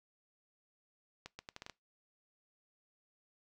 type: accelerating click train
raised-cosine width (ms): 0.2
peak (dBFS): -28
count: 7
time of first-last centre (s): 1.26-1.697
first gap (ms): 130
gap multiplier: 0.76
effects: noise-tail reverb RT60 0.2 s tail -22 dB re dry